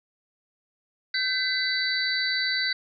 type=tone cluster; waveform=sine; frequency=1542 / 2009 / 3966 / 4584 Hz; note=G6 / B6 / B7 / D8; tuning=-29 / +29 / +7 / -43 cents; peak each=-29 dBFS; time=1.14-2.73 s; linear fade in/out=5 ms; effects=none